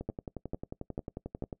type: two click trains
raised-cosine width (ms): 2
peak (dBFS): -21 / -24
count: 4 / 18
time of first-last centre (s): 0.09-1.423 / 0.01-1.528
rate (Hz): 2.25 / 11.2
effects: noise-tail reverb RT60 0.1 s tail -23 dB re dry